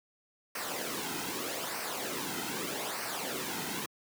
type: noise with flanger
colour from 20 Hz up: pink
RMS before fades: -36 dBFS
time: 0.55-3.86 s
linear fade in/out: 5 ms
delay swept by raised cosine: 0.28 to 1.78 ms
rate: 0.81 Hz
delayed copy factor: -0.6
effects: high-pass 200 Hz 12 dB/octave